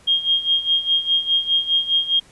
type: tone with tremolo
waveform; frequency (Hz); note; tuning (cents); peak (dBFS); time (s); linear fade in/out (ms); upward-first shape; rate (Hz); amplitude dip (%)
sine; 3234; G#7; -47; -13; 0.07-2.2; 10; sine; 4.9; 80
effects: pink hiss -51 dBFS RMS until 2.31 s + resampled to 24000 Hz